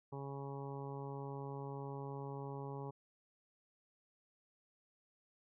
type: harmonic tone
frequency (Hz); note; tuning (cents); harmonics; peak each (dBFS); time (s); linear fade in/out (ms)
138.59; C#3; 0; 1 / 2 / 3 / 4 / 5 / 6 / 7 / 8; -45 / -52 / -48 / -55 / -61 / -52 / -54 / -58; 0.12-2.91; 10
effects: none